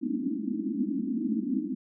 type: band-pass noise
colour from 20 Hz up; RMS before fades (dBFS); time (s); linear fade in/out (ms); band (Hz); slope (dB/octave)
pink; -30; 0.01-1.75; 20; 200 to 320; 96
effects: none